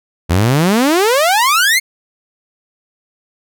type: exponential sweep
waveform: sawtooth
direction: up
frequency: 79.9 to 2205 Hz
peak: -6 dBFS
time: 0.29-1.8 s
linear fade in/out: 20 ms
effects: none